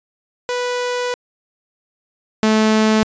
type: tone pair in turn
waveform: sawtooth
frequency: 492.5 / 217.5 Hz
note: B4 / A3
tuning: -5 / -20 cents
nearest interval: octave + major second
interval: 1415 cents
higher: first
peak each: -15 / -8 dBFS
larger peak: second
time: 0.49-1.14 / 2.43-3.03 s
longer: first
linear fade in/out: 0 ms
effects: resampled to 16000 Hz